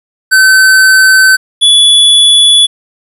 square tone pair in turn, 1532 / 3425 Hz, G6 / A7, -40 / -47 cents, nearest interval octave + major second, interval 1393 cents, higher second, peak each -3 dBFS, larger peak neither, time 0.31-1.37 / 1.61-2.67 s, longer neither, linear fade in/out 20 ms, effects resampled to 32000 Hz + 7-bit

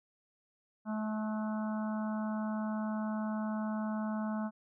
harmonic tone with a mistuned harmonic, 215.8 Hz, A3, 33 cents flat, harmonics 1 / 3 / 4 / 5 / 6 / 7, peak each -33 / -43 / -45 / -47 / -49 / -50 dBFS, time 0.85-4.51 s, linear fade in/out 50 ms, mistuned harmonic 7, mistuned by -24 cents, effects none

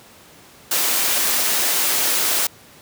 white high-pass noise, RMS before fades -19 dBFS, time 0.71-2.47 s, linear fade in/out 5 ms, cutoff 260 Hz, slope 12 dB/octave, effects pink hiss -46 dBFS RMS until 2.81 s + high-pass 100 Hz 12 dB/octave

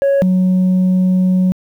sine tone pair in turn, 554.4 / 184.58 Hz, C#5 / F#3, 0 / -4 cents, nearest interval octave + perfect fifth, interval 1904 cents, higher first, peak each -7 dBFS, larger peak neither, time 0.02-0.22 / 0.22-1.52 s, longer second, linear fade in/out 0 ms, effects tanh soft clip ceiling -9 dBFS + 8-bit

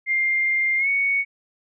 sine tone with pitch glide, 2107 to 2225 Hz, C7 to C#7, +12 to +6 cents, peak -18 dBFS, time 0.06-1.25 s, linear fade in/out 50 ms, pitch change +94 cents, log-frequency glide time 0.78-0.88 s, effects none

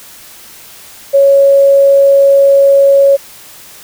sine tone, 554.4 Hz, C#5, in tune, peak -3 dBFS, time 1.13-3.17 s, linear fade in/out 20 ms, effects white hiss -35 dBFS RMS until 3.83 s

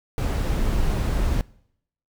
brown noise, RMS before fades -22 dBFS, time 0.18-1.41 s, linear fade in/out 0 ms, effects noise-tail reverb RT60 0.7 s tail -22 dB re dry

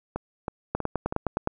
two click trains, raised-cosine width 1 ms, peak -15 / -11 dBFS, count 4 / 8, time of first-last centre 0.16-1.125 / 0.75-1.474 s, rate 3.11 / 9.67 Hz, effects none

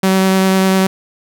sawtooth tone with vibrato, 190 Hz, F#3, 46 cents sharp, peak -6 dBFS, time 0.03-0.87 s, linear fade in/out 5 ms, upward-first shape triangle, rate 10 Hz, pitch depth 10 cents each way, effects none

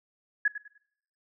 sine tone with echo, 1683 Hz, G#6, 23 cents sharp, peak -20 dBFS, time 0.45-0.48 s, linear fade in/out 5 ms, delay 100 ms, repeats 3, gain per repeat -12 dB, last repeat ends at 0.78 s, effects noise-tail reverb RT60 0.7 s tail -22 dB re dry

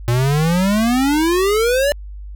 square exponential sweep, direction up, 116.54 to 590 Hz, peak -14 dBFS, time 0.08-1.92 s, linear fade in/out 0 ms, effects added 50 Hz sine -29 dBFS peak until 2.35 s

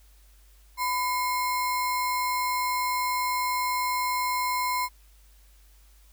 sine tone with sample-and-hold, 1000 Hz, B5, 21 cents sharp, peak -24 dBFS, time 0.77-4.89 s, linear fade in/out 50 ms, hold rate 3150 Hz, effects added 50 Hz sine -53 dBFS peak until 6.12 s + white hiss -62 dBFS RMS until 6.12 s

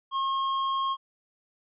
sine tone with hard clipping, 1078 Hz, C#6, 49 cents flat, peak -27 dBFS, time 0.11-0.97 s, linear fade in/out 50 ms, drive 13 dB, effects resampled to 8000 Hz

